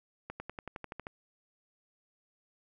accelerating click train, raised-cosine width 0.5 ms, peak -25 dBFS, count 10, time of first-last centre 0.3-1.069 s, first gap 100 ms, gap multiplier 0.96, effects none

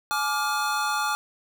square chord, D diminished, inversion second, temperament just, 845.8 / 1174.7 / 1409.6 Hz, Ab5 / D6 / F6, +31 / 0 / +16 cents, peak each -29 dBFS, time 0.11-1.15 s, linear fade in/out 0 ms, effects none

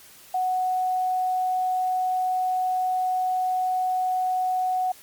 sine tone, 740 Hz, F#5, in tune, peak -21 dBFS, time 0.34-4.92 s, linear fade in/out 5 ms, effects white hiss -49 dBFS RMS until 5.02 s + MP3 96 kbps

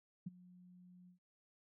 sine tone with ADSR envelope, 180 Hz, F#3, 47 cents flat, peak -38 dBFS, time 0.26-1.19 s, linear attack 9 ms, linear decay 23 ms, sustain -20 dB, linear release 110 ms, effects none

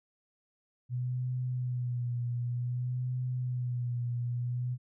sine tone with vibrato, 123.47 Hz, B2, in tune, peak -30 dBFS, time 0.89-4.78 s, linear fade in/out 50 ms, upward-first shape sine, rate 0.54 Hz, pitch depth 40 cents each way, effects none

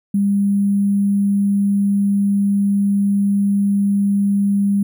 sine tone with sample-and-hold, 200.2 Hz, G3, 37 cents sharp, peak -13 dBFS, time 0.14-4.83 s, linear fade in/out 5 ms, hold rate 11025 Hz, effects none

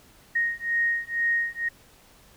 sine beating tone pair, 1864.7 / 1866.8 Hz, A#6 / A#6, 0 / +2 cents, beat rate 2.1 Hz, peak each -26 dBFS, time 0.35-1.69 s, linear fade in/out 10 ms, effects pink hiss -55 dBFS RMS until 2.36 s

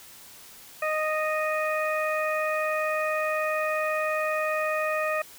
harmonic tone, 620 Hz, D#5, 6 cents flat, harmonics 1 / 2 / 3 / 4, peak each -27 / -30 / -32 / -33 dBFS, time 0.82-5.22 s, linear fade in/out 5 ms, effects white hiss -48 dBFS RMS until 5.38 s

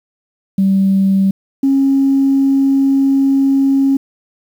sine tone pair in turn, 193.7 / 272.5 Hz, G3 / C#4, -20 / -29 cents, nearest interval tritone, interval 591 cents, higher second, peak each -8 dBFS, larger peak neither, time 0.58-1.31 / 1.63-3.97 s, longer second, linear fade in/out 5 ms, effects tanh soft clip ceiling -4 dBFS + 7-bit

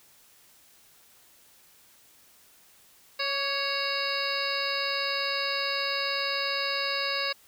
harmonic tone with a mistuned harmonic, 554.4 Hz, C#5, in tune, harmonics 1 / 2 / 3 / 4 / 5 / 7 / 8 / 9, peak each -35 / -35 / -35 / -35 / -35 / -35 / -35 / -35 dBFS, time 3.19-7.33 s, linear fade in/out 10 ms, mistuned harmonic 2, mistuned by +31 cents, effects white hiss -58 dBFS RMS until 7.47 s

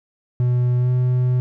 triangle tone with pitch glide, 123.47 to 125.56 Hz, B2 to B2, 0 to +29 cents, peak -13 dBFS, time 0.4-1.4 s, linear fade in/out 0 ms, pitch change +29 cents, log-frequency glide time 0.78-0.9 s, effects none

